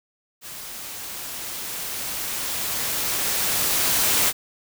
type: noise with level ramp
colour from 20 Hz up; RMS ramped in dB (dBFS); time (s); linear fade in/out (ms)
white; -37 to -19; 0.41-4.33; 50
effects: none